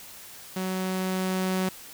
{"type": "tone with level ramp", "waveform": "sawtooth", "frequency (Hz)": 186.8, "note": "F#3", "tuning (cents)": 17, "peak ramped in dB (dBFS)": [-24, -20], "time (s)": [0.56, 1.69], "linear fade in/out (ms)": 5, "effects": ["white hiss -45 dBFS RMS until 1.93 s"]}